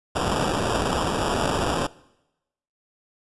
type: noise with sample-and-hold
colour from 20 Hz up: violet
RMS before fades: -24 dBFS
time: 0.15-1.87 s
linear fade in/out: 10 ms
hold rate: 2100 Hz
effects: noise-tail reverb RT60 0.9 s tail -21 dB re dry + resampled to 24000 Hz

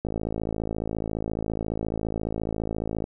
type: click train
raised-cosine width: 2 ms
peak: -15 dBFS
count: 164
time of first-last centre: 0.05-3.041 s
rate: 54.5 Hz
effects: none

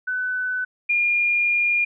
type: tone pair in turn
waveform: sine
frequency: 1503 / 2416 Hz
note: F#6 / D7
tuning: +27 / +48 cents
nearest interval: minor sixth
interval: 821 cents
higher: second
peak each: -22 / -17 dBFS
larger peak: second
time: 0.07-0.65 / 0.89-1.85 s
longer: second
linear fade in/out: 10 ms
effects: none

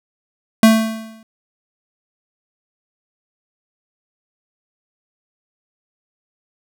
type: tone with exponential decay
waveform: square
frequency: 222 Hz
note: A3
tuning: 16 cents sharp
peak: -5 dBFS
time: 0.63-1.23 s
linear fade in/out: 2 ms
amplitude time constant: 130 ms
effects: none

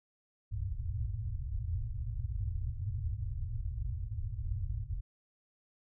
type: low-pass noise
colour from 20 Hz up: white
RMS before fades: -36 dBFS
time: 0.51-5.01 s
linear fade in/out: 20 ms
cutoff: 120 Hz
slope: 96 dB/octave
effects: none

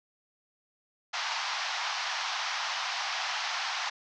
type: band-pass noise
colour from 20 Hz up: pink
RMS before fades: -33 dBFS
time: 1.13-3.9 s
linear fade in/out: 10 ms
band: 740 to 5900 Hz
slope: 48 dB/octave
effects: none

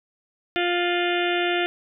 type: harmonic tone with a mistuned harmonic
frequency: 351.2 Hz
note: F4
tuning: 10 cents sharp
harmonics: 1 / 2 / 4 / 5 / 6 / 7 / 8 / 9 / 10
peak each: -24 / -27 / -30 / -31 / -32 / -32 / -33 / -34 / -34 dBFS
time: 0.56-1.66 s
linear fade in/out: 0 ms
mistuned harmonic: 9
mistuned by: -61 cents
effects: none

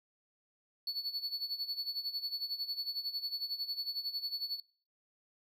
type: tone with tremolo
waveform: triangle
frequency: 4435 Hz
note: C#8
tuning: in tune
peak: -31 dBFS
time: 0.87-4.6 s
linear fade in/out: 2 ms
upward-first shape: sine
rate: 11 Hz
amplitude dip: 75%
effects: noise-tail reverb RT60 0.5 s tail -25 dB re dry

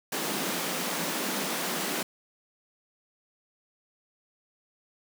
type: high-pass noise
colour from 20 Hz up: pink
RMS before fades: -31 dBFS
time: 0.12-2.03 s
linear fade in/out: 5 ms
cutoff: 160 Hz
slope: 96 dB/octave
effects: none

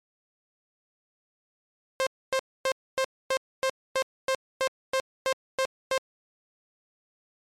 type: tone bursts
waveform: sawtooth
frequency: 528 Hz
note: C5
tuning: 16 cents sharp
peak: -19 dBFS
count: 13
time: 2-5.978 s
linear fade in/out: 0 ms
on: 66 ms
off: 260 ms
effects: low-pass 9000 Hz 12 dB/octave + MP3 96 kbps

